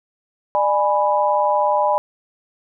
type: chord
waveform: sine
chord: G# diminished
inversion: second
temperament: equal with one note detuned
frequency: 599 / 830.6 / 987.8 Hz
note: D5 / G#5 / B5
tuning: +34 / 0 / 0 cents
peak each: -19 dBFS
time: 0.55-1.98 s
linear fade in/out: 0 ms
effects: none